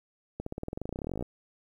accelerating click train, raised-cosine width 2 ms, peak -21 dBFS, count 25, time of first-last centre 0.4-1.225 s, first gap 64 ms, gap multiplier 0.94, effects 10-bit

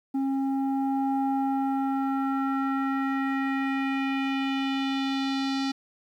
square tone with low-pass filter sweep, 270.6 Hz, C#4, 42 cents flat, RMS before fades -27 dBFS, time 0.14-5.72 s, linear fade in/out 10 ms, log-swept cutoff 550 to 4600 Hz, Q 2.6, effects 10-bit

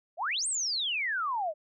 sine exponential two-way sweep, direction up then down, 587.3 to 8870 to 587.3 Hz, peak -28 dBFS, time 0.17-1.54 s, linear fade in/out 50 ms, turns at 0.47 s, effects none

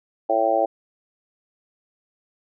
harmonic tone, 111.7 Hz, A2, 27 cents sharp, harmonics 3 / 4 / 5 / 6 / 7, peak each -28 / -29 / -22 / -22 / -22 dBFS, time 0.29-0.66 s, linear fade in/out 10 ms, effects none

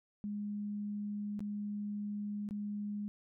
sine tone with dropouts, 206.5 Hz, G#3, 10 cents flat, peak -36 dBFS, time 0.24-3.08 s, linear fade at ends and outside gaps 0 ms, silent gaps 1.393-1.405 / 2.489-2.509 s, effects none

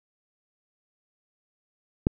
click, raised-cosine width 3 ms, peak -7 dBFS, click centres 2.069 s, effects none

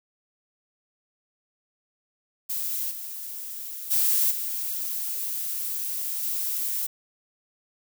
violet noise with level steps, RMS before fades -29 / -36 / -22 / -30 / -28 dBFS, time 2.49-6.87 s, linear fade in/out 10 ms, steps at 2.9 / 3.9 / 4.3 / 6.22 s, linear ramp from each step 20 ms, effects none

